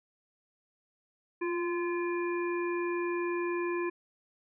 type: harmonic tone with a mistuned harmonic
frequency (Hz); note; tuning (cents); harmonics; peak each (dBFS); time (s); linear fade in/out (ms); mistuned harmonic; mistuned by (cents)
343.9; F4; -27; 1 / 3 / 5 / 7; -30 / -38 / -42 / -42; 1.41-3.9; 10; 1; +26
effects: none